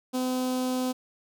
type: tone with notch filter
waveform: sawtooth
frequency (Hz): 254.7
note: C4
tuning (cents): -46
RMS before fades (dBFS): -28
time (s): 0.13-0.93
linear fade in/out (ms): 20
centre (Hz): 1900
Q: 0.9
effects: none